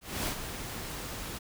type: noise with ADSR envelope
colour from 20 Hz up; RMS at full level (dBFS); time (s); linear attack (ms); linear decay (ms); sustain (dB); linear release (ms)
pink; -31; 0.01-1.39; 260; 82; -8; 17
effects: none